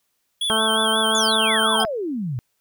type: tone with vibrato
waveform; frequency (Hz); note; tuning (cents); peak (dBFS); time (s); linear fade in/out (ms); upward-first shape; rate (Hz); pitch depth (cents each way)
square; 3283; G#7; -21; -21; 0.41-1.84; 5; sine; 5.6; 97
type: harmonic tone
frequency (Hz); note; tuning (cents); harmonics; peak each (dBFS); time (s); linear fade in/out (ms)
220; A3; 0; 1 / 2 / 3 / 4 / 5 / 6 / 7; -27 / -27 / -27 / -27 / -27 / -27 / -27; 0.5-1.85; 0
type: exponential sweep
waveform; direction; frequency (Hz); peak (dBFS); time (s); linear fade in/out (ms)
sine; down; 7090 to 113.1; -23; 1.15-2.39; 0
type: tone with exponential decay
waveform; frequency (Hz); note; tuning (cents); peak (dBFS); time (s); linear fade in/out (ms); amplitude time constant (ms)
square; 4998; D#8; +7; -26; 1.8-1.88; 2; 17
effects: white hiss -71 dBFS RMS until 2.6 s